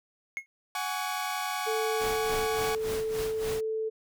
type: tone with exponential decay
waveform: triangle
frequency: 2165 Hz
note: C#7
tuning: 41 cents flat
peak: -25 dBFS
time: 0.37-0.46 s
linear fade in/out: 0 ms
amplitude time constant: 19 ms
type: chord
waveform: sawtooth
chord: F# suspended second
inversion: none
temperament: equal with one note detuned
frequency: 740 / 830.6 / 1129.4 Hz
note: F#5 / G#5 / C#6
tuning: 0 / 0 / +32 cents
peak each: -31 dBFS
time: 0.75-2.75 s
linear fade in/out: 2 ms
type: tone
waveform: sine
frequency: 440 Hz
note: A4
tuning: in tune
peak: -28 dBFS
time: 1.66-3.9 s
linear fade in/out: 20 ms
type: noise with tremolo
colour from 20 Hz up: pink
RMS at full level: -36 dBFS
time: 2-3.61 s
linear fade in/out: 10 ms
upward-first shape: sine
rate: 3.5 Hz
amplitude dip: 80%
effects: none